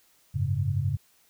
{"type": "chord", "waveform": "sine", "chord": "F# suspended second", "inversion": "none", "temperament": "equal", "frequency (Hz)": [92.5, 103.83, 138.59], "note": ["F#2", "G#2", "C#3"], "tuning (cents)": [0, 0, 0], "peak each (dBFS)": [-29, -28, -28], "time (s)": [0.34, 0.97], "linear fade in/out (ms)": 20, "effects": ["white hiss -63 dBFS RMS until 1.29 s"]}